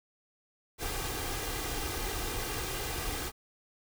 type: noise with comb filter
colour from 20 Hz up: pink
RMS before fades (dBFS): -35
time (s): 0.78-3.32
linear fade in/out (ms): 50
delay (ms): 2.5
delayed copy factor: +0.6
effects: none